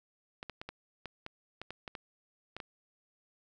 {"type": "clicks", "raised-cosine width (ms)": 0.3, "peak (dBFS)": -25, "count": 12, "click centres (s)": [0.429, 0.497, 0.615, 0.69, 1.057, 1.264, 1.616, 1.706, 1.878, 1.952, 2.566, 2.602], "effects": []}